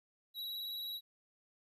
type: tone with vibrato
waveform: square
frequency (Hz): 3885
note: B7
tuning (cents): -29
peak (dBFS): -40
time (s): 0.34-1.01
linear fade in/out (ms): 50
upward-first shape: sine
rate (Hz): 19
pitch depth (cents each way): 30
effects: 13-bit